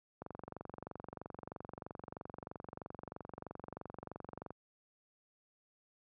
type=click train; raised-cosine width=1 ms; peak=-30 dBFS; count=100; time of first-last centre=0.22-4.506 s; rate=23.1 Hz; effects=high-pass 80 Hz 12 dB/octave